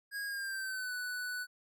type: tone with pitch glide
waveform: square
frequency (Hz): 1640 to 1486.6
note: G#6 to F#6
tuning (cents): -22 to +8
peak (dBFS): -37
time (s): 0.11-1.47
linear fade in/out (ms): 50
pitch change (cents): -170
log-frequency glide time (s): 0.26-0.93
effects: none